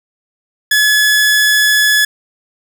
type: tone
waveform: sawtooth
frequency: 1706 Hz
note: G#6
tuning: 46 cents sharp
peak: -5 dBFS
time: 0.71-2.05 s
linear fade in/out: 5 ms
effects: none